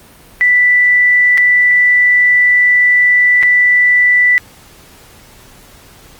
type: tone with dropouts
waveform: sine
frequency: 1975.5 Hz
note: B6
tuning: in tune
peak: -6 dBFS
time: 0.41-4.38 s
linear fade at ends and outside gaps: 0 ms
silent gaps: 1.375-1.379 / 3.428-3.433 s
effects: pink hiss -41 dBFS RMS until 6.19 s + Opus 32 kbps